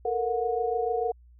sine tone cluster, 447.3 / 474 / 728 Hz, A4 / A#4 / F#5, +28 / +29 / -28 cents, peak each -29 dBFS, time 0.05-1.12 s, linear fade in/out 5 ms, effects added 60 Hz sine -51 dBFS peak until 1.39 s

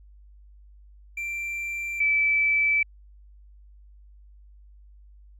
triangle / sine tone pair in turn, 2356 / 2313 Hz, D7 / D7, +5 / -27 cents, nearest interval unison, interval 32 cents, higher first, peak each -27 / -19 dBFS, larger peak second, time 1.17-2 / 2-2.83 s, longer neither, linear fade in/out 5 ms, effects added 50 Hz sine -48 dBFS peak until 5.39 s

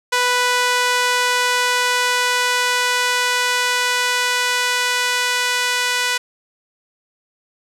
sawtooth tone with high-pass filter sweep, 493.9 Hz, B4, in tune, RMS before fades -18 dBFS, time 0.12-6.18 s, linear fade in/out 10 ms, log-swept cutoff 1000 to 1600 Hz, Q 0.88, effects low-pass 10000 Hz 12 dB/octave

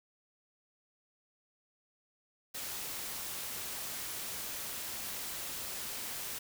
white noise with amplitude modulation, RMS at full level -39 dBFS, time 2.54-6.39 s, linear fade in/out 10 ms, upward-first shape sine, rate 273 Hz, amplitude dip 30%, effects none

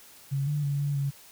sine tone with pitch steps, 138.1 / 147.5 / 141.7 / 143.3 / 139.5 Hz, C#3 / D3 / C#3 / D3 / C#3, -6 / +8 / +38 / -42 / +11 cents, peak -25 dBFS, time 0.31-1.11 s, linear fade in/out 20 ms, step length 160 ms, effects white hiss -52 dBFS RMS until 1.31 s

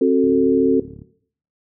sine chord, F# diminished, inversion second, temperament just, 266.4 / 370 / 444 Hz, C4 / F#4 / A4, +31 / 0 / +16 cents, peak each -16 / -17 / -16 dBFS, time 0.01-0.8 s, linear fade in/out 5 ms
click train, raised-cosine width 5 ms, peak -22 dBFS, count 29, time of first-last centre 0.24-1.018 s, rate 36 Hz
effects noise-tail reverb RT60 0.6 s tail -17 dB re dry + high-pass 100 Hz 12 dB/octave

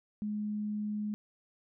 sine tone, 210 Hz, G#3, 19 cents sharp, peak -32 dBFS, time 0.22-1.14 s, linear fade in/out 0 ms, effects none

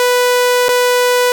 sawtooth tone with dropouts, 493.9 Hz, B4, in tune, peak -6 dBFS, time 0-1.32 s, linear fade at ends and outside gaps 1 ms, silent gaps 0.684-0.69 s, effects none

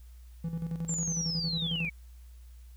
triangle tone with tremolo, 165.5 Hz, E3, 7 cents sharp, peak -28 dBFS, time 0.44-1.89 s, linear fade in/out 5 ms, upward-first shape square, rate 11 Hz, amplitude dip 60%
sine linear sweep, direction down, 7450 to 2217 Hz, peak -31 dBFS, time 0.88-1.9 s, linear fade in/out 10 ms
effects added 60 Hz sine -47 dBFS peak until 2.76 s + white hiss -66 dBFS RMS until 2.76 s

